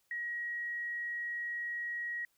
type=tone; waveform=sine; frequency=1900 Hz; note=A#6; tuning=33 cents sharp; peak=-35 dBFS; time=0.11-2.25 s; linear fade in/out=2 ms; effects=white hiss -75 dBFS RMS until 2.37 s